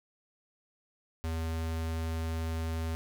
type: tone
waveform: square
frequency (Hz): 81.3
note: E2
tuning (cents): -23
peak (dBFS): -32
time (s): 1.24-2.95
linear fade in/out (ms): 0
effects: none